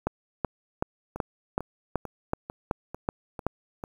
two click trains, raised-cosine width 1 ms, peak -11 / -21 dBFS, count 10 / 7, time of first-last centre 0.07-3.466 / 1.16-3.839 s, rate 2.65 / 2.24 Hz, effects 8-bit

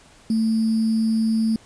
sine tone with sample-and-hold, 222.5 Hz, A3, 20 cents sharp, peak -17 dBFS, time 0.3-1.56 s, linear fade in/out 2 ms, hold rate 4900 Hz, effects pink hiss -51 dBFS RMS until 1.65 s + resampled to 22050 Hz

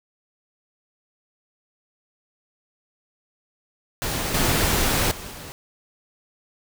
pink noise with level steps, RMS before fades -26 / -21 / -36 / -38 dBFS, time 4.02-5.52 s, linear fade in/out 0 ms, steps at 4.34 / 5.11 / 5.31 s, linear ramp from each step 5 ms, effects none

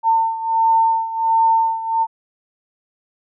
sine beating tone pair, 902 / 903.4 Hz, A5 / A5, +43 / +45 cents, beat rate 1.4 Hz, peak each -15 / -19 dBFS, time 0.03-2.07 s, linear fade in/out 50 ms, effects none

